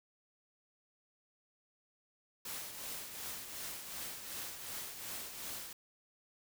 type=noise with tremolo; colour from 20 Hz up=white; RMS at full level=-42 dBFS; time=2.45-5.73 s; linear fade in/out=5 ms; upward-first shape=triangle; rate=2.7 Hz; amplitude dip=55%; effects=none